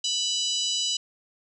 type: harmonic tone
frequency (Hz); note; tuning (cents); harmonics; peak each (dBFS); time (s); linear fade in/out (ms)
987.8; B5; 0; 3 / 4 / 5 / 6 / 7 / 8; -28 / -30 / -32 / -34 / -35 / -36; 0.04-0.97; 5
effects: none